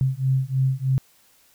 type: beating tone pair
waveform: sine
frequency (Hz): 130.81 / 134.01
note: C3 / C3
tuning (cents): 0 / +42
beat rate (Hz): 3.2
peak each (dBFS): -22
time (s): 0.01-0.98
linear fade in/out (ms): 0
effects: white hiss -58 dBFS RMS until 1.54 s